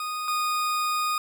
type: tone pair in turn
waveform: 40% pulse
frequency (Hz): 1239 / 1234.1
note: D#6 / D#6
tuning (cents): -8 / -15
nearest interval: unison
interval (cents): 7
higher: first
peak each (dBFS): -28 / -23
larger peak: second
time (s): 0-0.28 / 0.28-1.18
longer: second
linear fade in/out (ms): 2
effects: none